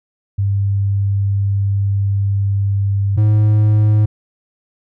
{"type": "tone pair in turn", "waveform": ["sine", "triangle"], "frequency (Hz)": [99.4, 106.41], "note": ["G2", "G#2"], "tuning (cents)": [25, 43], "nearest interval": "minor second", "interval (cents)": 118, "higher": "second", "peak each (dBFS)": [-13, -7], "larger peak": "second", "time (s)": [[0.38, 3.17], [3.17, 4.06]], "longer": "first", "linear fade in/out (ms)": 10, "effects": []}